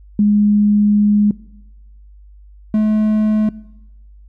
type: tone pair in turn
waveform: sine / triangle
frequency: 207.5 / 214.6 Hz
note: G#3 / A3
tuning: -1 / -43 cents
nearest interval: minor second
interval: 58 cents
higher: second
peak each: -9 dBFS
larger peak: neither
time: 0.19-1.31 / 2.74-3.49 s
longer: first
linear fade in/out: 2 ms
effects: noise-tail reverb RT60 1.0 s tail -21 dB re dry + added 50 Hz sine -39 dBFS peak until 4.28 s

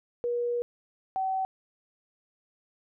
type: tone pair in turn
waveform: sine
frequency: 480.1 / 762.1 Hz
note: B4 / G5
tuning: -49 / -49 cents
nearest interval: minor sixth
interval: 800 cents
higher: second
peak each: -26 dBFS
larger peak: neither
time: 0.24-0.62 / 1.16-1.45 s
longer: first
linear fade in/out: 0 ms
effects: none

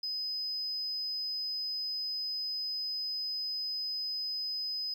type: tone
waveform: triangle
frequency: 5030 Hz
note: D#8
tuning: 18 cents sharp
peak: -30 dBFS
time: 0.03-4.94 s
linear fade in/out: 5 ms
effects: tanh soft clip ceiling -30 dBFS + 11-bit

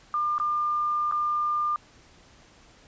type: tone with dropouts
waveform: sine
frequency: 1200 Hz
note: D6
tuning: 37 cents sharp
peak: -23 dBFS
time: 0.14-1.76 s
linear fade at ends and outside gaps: 1 ms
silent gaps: 0.382-0.399 / 1.113-1.122 s
effects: pink hiss -55 dBFS RMS until 2.87 s + resampled to 16000 Hz

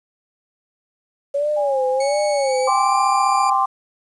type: tone with vibrato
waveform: sine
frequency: 554.4 Hz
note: C#5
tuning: in tune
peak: -17 dBFS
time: 1.34-2.69 s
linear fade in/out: 10 ms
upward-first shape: sine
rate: 1.4 Hz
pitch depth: 140 cents each way
type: tone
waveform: sine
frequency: 819 Hz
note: G#5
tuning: 24 cents flat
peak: -23 dBFS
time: 1.56-3.56 s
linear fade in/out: 20 ms
type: tone with pitch glide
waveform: 15% pulse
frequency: 2217 to 2376 Hz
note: C#7 to D7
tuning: 0 to +20 cents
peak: -21 dBFS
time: 2-3.5 s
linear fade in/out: 5 ms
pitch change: +120 cents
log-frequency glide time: 2.42-2.98 s
type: chord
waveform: sine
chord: G suspended fourth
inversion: none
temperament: equal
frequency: 784 / 1046.5 / 1174.7 Hz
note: G5 / C6 / D6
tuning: 0 / 0 / 0 cents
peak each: -19 / -18 / -21 dBFS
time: 2.67-3.66 s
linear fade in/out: 10 ms
effects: resampled to 22050 Hz + 8-bit

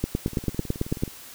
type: two click trains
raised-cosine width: 3 ms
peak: -23 / -10 dBFS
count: 16 / 10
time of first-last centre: 0.28-1.078 / 0.04-1.036 s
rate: 18.8 / 9.04 Hz
effects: white hiss -44 dBFS RMS until 1.34 s

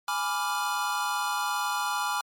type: chord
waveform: square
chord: G# diminished seventh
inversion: none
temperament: equal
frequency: 830.6 / 987.8 / 1174.7 / 1396.9 Hz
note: G#5 / B5 / D6 / F6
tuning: 0 / 0 / 0 / 0 cents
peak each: -33 dBFS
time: 0.08-2.21 s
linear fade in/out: 2 ms
effects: MP3 64 kbps

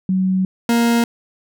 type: tone pair in turn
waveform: sine / 40% pulse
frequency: 187.6 / 234.2 Hz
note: F#3 / A#3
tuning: +24 / +8 cents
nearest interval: major third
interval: 384 cents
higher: second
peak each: -14 / -12 dBFS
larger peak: second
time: 0.09-0.45 / 0.69-1.04 s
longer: first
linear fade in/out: 2 ms
effects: none

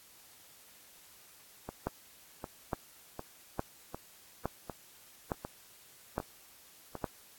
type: two click trains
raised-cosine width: 1 ms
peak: -17 / -24 dBFS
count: 7 / 8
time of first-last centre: 1.87-7.042 / 1.69-6.953 s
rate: 1.16 / 1.33 Hz
effects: white hiss -58 dBFS RMS until 7.38 s + AAC 64 kbps

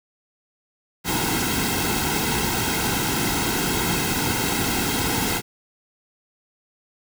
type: noise with comb filter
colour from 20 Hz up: pink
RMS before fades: -23 dBFS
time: 1.04-5.42 s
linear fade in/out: 50 ms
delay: 1.7 ms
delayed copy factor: -0.75
effects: none

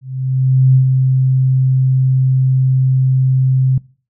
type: tone with ADSR envelope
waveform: sine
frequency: 130.81 Hz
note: C3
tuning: in tune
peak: -5 dBFS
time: 0.01-3.78 s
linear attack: 740 ms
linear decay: 96 ms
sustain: -4 dB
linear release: 4 ms
effects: noise-tail reverb RT60 0.4 s tail -23 dB re dry

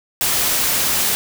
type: noise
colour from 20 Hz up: white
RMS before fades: -18 dBFS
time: 0.21-1.15 s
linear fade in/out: 0 ms
effects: none

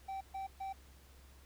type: tone bursts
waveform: triangle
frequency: 775 Hz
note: G5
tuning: 20 cents flat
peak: -37 dBFS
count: 3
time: 0.08-0.73 s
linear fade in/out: 10 ms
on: 130 ms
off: 130 ms
effects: added 67 Hz sine -58 dBFS peak until 1.45 s + pink hiss -64 dBFS RMS until 1.45 s

